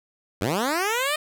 10% pulse linear sweep, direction up, 82.41 to 622.3 Hz, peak -14 dBFS, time 0.41-1.16 s, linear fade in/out 5 ms, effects none

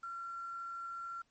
sine tone with quantisation, 1367 Hz, F6, 37 cents flat, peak -40 dBFS, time 0.03-1.22 s, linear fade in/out 5 ms, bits 10, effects pink hiss -75 dBFS RMS until 1.3 s + MP3 32 kbps

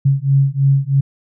sine beating tone pair, 136.1 / 139.2 Hz, C#3 / C#3, -31 / +8 cents, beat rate 3.1 Hz, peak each -14 dBFS, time 0.05-1.01 s, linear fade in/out 10 ms, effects none

